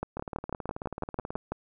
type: two click trains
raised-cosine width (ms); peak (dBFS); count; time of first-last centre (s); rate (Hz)
1; -17 / -21; 10 / 23; 0.03-1.52 / 0.17-1.359; 6.04 / 18.5
effects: none